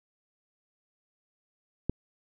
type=click; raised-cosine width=3 ms; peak=-14 dBFS; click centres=1.896 s; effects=none